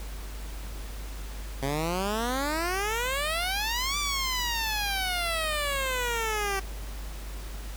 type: exponential two-way sweep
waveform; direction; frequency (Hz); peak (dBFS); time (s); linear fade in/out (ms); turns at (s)
10% pulse; up then down; 133 to 1182 to 383.5; -19; 1.62-6.6; 10; 3.98
effects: added 50 Hz sine -35 dBFS peak until 7.76 s + pink hiss -45 dBFS RMS until 7.76 s